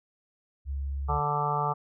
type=tone; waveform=sine; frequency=69.3 Hz; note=C#2; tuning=in tune; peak=-29 dBFS; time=0.65-1.21 s; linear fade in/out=50 ms
type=harmonic tone; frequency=146.83 Hz; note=D3; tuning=in tune; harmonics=1 / 3 / 4 / 5 / 6 / 7 / 8 / 9; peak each=-32 / -36 / -40 / -33 / -30 / -41 / -30 / -40 dBFS; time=1.08-1.74 s; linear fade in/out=20 ms
effects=none